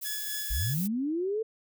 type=noise; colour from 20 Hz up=violet; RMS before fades=-36 dBFS; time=0.01-0.88 s; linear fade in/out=20 ms
type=tone with tremolo; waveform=10% pulse; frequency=1700 Hz; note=G#6; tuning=40 cents sharp; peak=-25 dBFS; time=0.04-0.75 s; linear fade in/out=20 ms; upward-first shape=sine; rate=3.9 Hz; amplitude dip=45%
type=linear sweep; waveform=sine; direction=up; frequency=40.05 to 453.9 Hz; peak=-27 dBFS; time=0.5-1.43 s; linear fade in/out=10 ms
effects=none